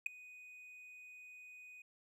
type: tone with ADSR envelope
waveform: triangle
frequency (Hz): 2489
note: D#7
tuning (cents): 0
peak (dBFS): -27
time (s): 0.06-1.82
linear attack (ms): 4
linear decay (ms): 7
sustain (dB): -24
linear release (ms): 4
effects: none